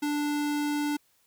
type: tone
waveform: square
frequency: 293.7 Hz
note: D4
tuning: in tune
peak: -27 dBFS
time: 0.02-0.97 s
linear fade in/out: 10 ms
effects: white hiss -67 dBFS RMS until 1.26 s